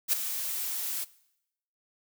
blue noise with ADSR envelope, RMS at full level -22 dBFS, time 0.08-1.05 s, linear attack 51 ms, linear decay 5 ms, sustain -11 dB, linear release 20 ms, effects noise-tail reverb RT60 0.8 s tail -20 dB re dry

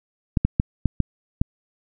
clicks, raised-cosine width 5 ms, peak -5 dBFS, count 6, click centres 0.372 / 0.45 / 0.599 / 0.857 / 1.003 / 1.415 s, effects none

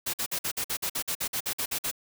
white noise bursts, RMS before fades -30 dBFS, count 15, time 0.06-1.914 s, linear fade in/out 10 ms, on 76 ms, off 51 ms, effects none

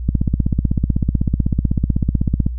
click train, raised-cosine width 5 ms, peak -3 dBFS, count 39, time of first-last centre 0.09-2.465 s, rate 16 Hz, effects added 60 Hz sine -22 dBFS peak until 2.58 s

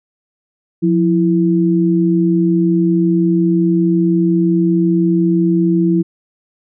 sine tone pair together, 176.67 / 331.1 Hz, F3 / E4, +20 / +8 cents, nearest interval major seventh, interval 1088 cents, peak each -13 dBFS, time 0.82-6.03 s, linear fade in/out 20 ms, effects none

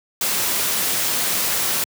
white noise, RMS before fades -21 dBFS, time 0.21-1.84 s, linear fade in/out 2 ms, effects high-pass 100 Hz 12 dB/octave

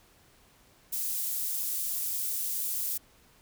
pink high-pass noise, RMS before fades -32 dBFS, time 0.92-2.98 s, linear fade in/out 10 ms, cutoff 12000 Hz, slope 12 dB/octave, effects pink hiss -61 dBFS RMS until 3.41 s

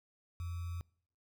sine tone with sample-and-hold, 86.3 Hz, F2, 20 cents flat, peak -37 dBFS, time 0.4-0.81 s, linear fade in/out 0 ms, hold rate 1225 Hz, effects noise-tail reverb RT60 0.6 s tail -25 dB re dry

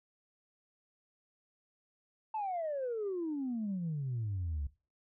sine exponential sweep, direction down, 894 to 68 Hz, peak -32 dBFS, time 2.34-4.67 s, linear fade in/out 5 ms, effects noise-tail reverb RT60 0.3 s tail -19 dB re dry + tanh soft clip ceiling -30 dBFS

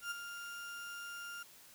35% pulse tone with ADSR envelope, 1400 Hz, F6, 4 cents sharp, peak -34 dBFS, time 0.01-1.43 s, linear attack 100 ms, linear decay 16 ms, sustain -8 dB, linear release 5 ms, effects white hiss -59 dBFS RMS until 1.74 s

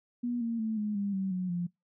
sine tone with pitch steps, 241.7 / 230.8 / 220.4 / 210.4 / 200.9 / 191.84 / 183.17 / 174.9 Hz, B3 / A#3 / A3 / G#3 / G3 / G3 / F#3 / F3, -37 / -17 / +3 / +23 / +43 / -37 / -17 / +3 cents, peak -29 dBFS, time 0.23-1.67 s, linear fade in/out 10 ms, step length 180 ms, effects noise-tail reverb RT60 0.2 s tail -25 dB re dry

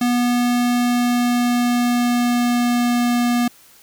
square tone with pitch glide, 243.3 to 241.1 Hz, B3 to B3, -26 to -41 cents, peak -16 dBFS, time 0.01-3.48 s, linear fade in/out 5 ms, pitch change -15 cents, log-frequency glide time 0.76-3.26 s, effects white hiss -49 dBFS RMS until 3.82 s

